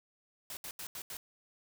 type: noise bursts at uneven times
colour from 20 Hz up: white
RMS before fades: -43 dBFS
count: 5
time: 0.5-0.57 / 0.64-0.71 / 0.79-0.87 / 0.95-1.02 / 1.1-1.17 s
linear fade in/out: 2 ms
effects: none